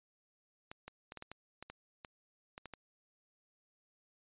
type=clicks; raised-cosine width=0.3 ms; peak=-30 dBFS; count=12; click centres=0.715 / 0.88 / 1.121 / 1.173 / 1.224 / 1.316 / 1.626 / 1.7 / 2.048 / 2.579 / 2.657 / 2.737 s; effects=resampled to 8000 Hz